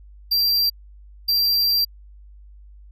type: tone bursts at uneven times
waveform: square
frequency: 4722 Hz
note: D8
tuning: 9 cents sharp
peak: -17 dBFS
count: 2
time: 0.31-0.7 / 1.28-1.85 s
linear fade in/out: 10 ms
effects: added 50 Hz sine -42 dBFS peak until 2.91 s